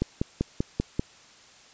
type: click train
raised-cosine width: 3 ms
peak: -11 dBFS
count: 6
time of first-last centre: 0.02-0.995 s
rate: 5.13 Hz
effects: white hiss -53 dBFS RMS until 1.73 s + resampled to 16000 Hz